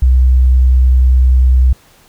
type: tone with vibrato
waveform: sine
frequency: 63.6 Hz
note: C2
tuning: 48 cents flat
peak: -5 dBFS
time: 0.02-1.73 s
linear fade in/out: 5 ms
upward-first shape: sine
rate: 10 Hz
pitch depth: 9 cents each way
effects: pink hiss -47 dBFS RMS until 2.08 s